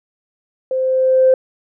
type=tone with level ramp; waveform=sine; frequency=520 Hz; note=C5; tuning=11 cents flat; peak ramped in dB=-16 to -6 dBFS; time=0.71-1.34 s; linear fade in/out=2 ms; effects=tanh soft clip ceiling -2 dBFS